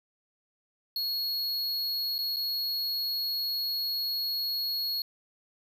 square tone with dropouts, 4327 Hz, C#8, 43 cents flat, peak -29 dBFS, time 0.96-5.02 s, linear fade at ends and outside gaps 2 ms, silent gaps 2.182-2.188 / 2.362-2.367 s, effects 10-bit

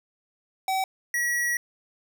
square tone pair in turn, 763 / 1922.6 Hz, G5 / B6, -47 / -47 cents, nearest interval octave + major third, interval 1600 cents, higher second, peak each -24 dBFS, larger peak neither, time 0.68-0.84 / 1.14-1.57 s, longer second, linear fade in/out 2 ms, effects none

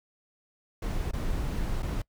brown noise with dropouts, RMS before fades -30 dBFS, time 0.82-2.02 s, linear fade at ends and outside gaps 5 ms, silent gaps 1.112-1.133 / 1.824-1.828 s, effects noise-tail reverb RT60 0.1 s tail -23 dB re dry

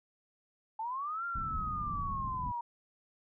sine linear two-way sweep, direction up then down, 861 to 1396.9 to 939 Hz, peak -34 dBFS, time 0.79-2.61 s, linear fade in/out 5 ms, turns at 1.25 s
pink low-pass noise, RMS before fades -40 dBFS, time 1.35-2.52 s, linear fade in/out 10 ms, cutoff 210 Hz, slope 24 dB/octave
effects none

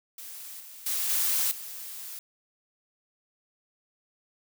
blue noise with level steps, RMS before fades -42 / -46 / -29 / -26 / -40 dBFS, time 0.18-2.19 s, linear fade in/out 2 ms, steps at 0.6 / 0.86 / 1.09 / 1.51 s, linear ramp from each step 5 ms, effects none

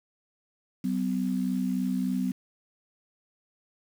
sine tone pair together, 189.31 / 252.7 Hz, F#3 / B3, +40 / +40 cents, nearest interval perfect fourth, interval 500 cents, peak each -28 dBFS, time 0.84-2.32 s, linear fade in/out 5 ms, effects 8-bit

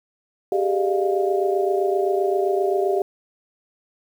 sine tone cluster, 388.7 / 416.4 / 609 / 697 Hz, G4 / G#4 / D#5 / F5, -15 / +5 / -37 / -4 cents, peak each -20 / -26 / -27 / -25 dBFS, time 0.52-3.02 s, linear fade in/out 2 ms, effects 8-bit

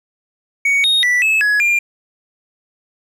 triangle tone with pitch steps, 2237 / 3725 / 1966 / 2598 / 1681 / 2397 Hz, C#7 / A#7 / B6 / E7 / G#6 / D7, +15 / -2 / -8 / -26 / +20 / +35 cents, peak -10 dBFS, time 0.65-1.79 s, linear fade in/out 5 ms, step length 190 ms, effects none

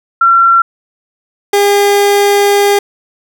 sine / 30% pulse tone pair in turn, 1362 / 404.9 Hz, F6 / G#4, -44 / -44 cents, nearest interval octave + major sixth, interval 2100 cents, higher first, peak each -4 dBFS, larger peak neither, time 0.21-0.62 / 1.53-2.79 s, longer second, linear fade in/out 5 ms, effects none

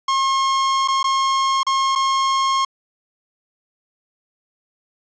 45% pulse tone with dropouts, 1076 Hz, C6, 48 cents sharp, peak -16 dBFS, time 0.08-2.65 s, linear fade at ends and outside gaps 5 ms, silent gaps 0.877-0.883 / 1.03-1.041 / 1.632-1.666 / 1.953-1.957 s, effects resampled to 16000 Hz + 8-bit

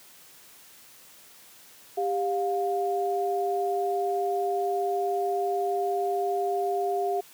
sine tone pair together, 397 / 707.4 Hz, G4 / F5, +22 / +22 cents, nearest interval minor seventh, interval 1000 cents, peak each -27 dBFS, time 1.97-7.21 s, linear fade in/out 10 ms, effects white hiss -52 dBFS RMS until 7.33 s + high-pass 100 Hz 12 dB/octave

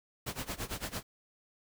pink noise with tremolo, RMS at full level -36 dBFS, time 0.26-1.03 s, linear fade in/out 10 ms, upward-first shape sine, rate 8.9 Hz, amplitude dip 90%, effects none

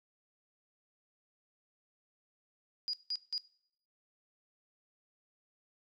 sine tone bursts, 4886 Hz, D#8, 32 cents flat, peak -33 dBFS, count 3, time 2.88-3.379 s, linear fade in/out 0 ms, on 53 ms, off 170 ms, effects noise-tail reverb RT60 0.6 s tail -18 dB re dry

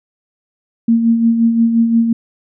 sine tone with tremolo, 230 Hz, A#3, 23 cents flat, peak -7 dBFS, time 0.88-2.13 s, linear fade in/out 5 ms, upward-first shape sine, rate 5.7 Hz, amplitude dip 50%, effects none

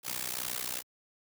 white noise with amplitude modulation, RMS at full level -32 dBFS, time 0.03-0.83 s, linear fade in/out 50 ms, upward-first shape sine, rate 62.3 Hz, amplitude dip 95%, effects high-pass 80 Hz 12 dB/octave

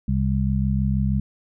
harmonic tone, 66.3 Hz, C2, 23 cents sharp, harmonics 1 / 2 / 3, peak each -23 / -23 / -23 dBFS, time 0.08-1.2 s, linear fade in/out 5 ms, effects none

